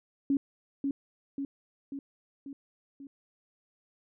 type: tone with echo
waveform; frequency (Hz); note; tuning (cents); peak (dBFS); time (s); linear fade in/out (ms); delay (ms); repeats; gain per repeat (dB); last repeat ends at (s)
sine; 277.2; C#4; 0; -23; 0.3-0.37; 2; 540; 5; -4; 3.07
effects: none